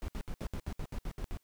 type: noise bursts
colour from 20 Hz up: brown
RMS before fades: -37 dBFS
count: 11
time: 0.02-1.372 s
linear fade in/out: 0 ms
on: 62 ms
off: 67 ms
effects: white hiss -75 dBFS RMS until 1.43 s